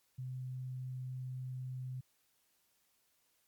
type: tone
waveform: sine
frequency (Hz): 128.3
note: C3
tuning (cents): -34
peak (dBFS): -39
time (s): 0.18-2.01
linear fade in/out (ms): 10
effects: white hiss -75 dBFS RMS until 3.47 s + MP3 96 kbps